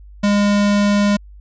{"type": "tone", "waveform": "square", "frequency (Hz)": 204.2, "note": "G#3", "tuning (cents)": -29, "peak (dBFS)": -13, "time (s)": [0.23, 1.17], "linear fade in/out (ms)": 10, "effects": ["added 50 Hz sine -37 dBFS peak until 1.4 s", "resampled to 16000 Hz"]}